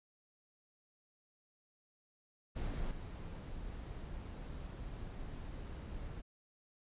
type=noise with level steps; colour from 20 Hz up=brown; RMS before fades=-39 / -45 dBFS; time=2.55-6.22 s; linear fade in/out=20 ms; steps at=2.91 s; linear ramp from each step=2 ms; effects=resampled to 8000 Hz